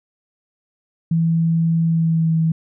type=tone with pitch glide; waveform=sine; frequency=164.81 to 161.79 Hz; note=E3 to E3; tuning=0 to -32 cents; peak=-14 dBFS; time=1.11-2.52 s; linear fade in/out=5 ms; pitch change=-32 cents; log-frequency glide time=1.84-2.36 s; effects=none